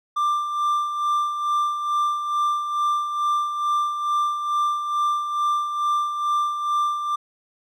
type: tone with tremolo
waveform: triangle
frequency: 1185 Hz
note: D6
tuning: 15 cents sharp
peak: -16 dBFS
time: 0.16-7.16 s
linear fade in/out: 10 ms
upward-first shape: sine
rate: 2.3 Hz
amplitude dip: 55%
effects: none